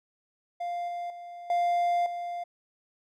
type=tone with level steps; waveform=triangle; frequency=698.5 Hz; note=F5; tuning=in tune; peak=-28 / -30 / -38 / -21 / -30 dBFS; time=0.6-2.44 s; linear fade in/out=10 ms; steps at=0.88 / 1.1 / 1.5 / 2.06 s; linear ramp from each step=2 ms; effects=none